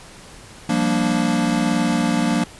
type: chord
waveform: square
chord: G minor seventh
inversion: third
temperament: equal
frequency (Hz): 174.61 / 196 / 233.1 / 293.7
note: F3 / G3 / Bb3 / D4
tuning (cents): 0 / 0 / 0 / 0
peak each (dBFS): -24 / -26 / -21 / -24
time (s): 0.69-2.44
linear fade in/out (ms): 5
effects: pink hiss -42 dBFS RMS until 2.59 s + resampled to 24000 Hz